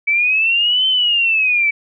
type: linear two-way sweep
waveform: sine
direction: up then down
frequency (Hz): 2283 to 3090 to 2283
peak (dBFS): -12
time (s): 0.07-1.71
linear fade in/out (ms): 10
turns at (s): 0.87
effects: none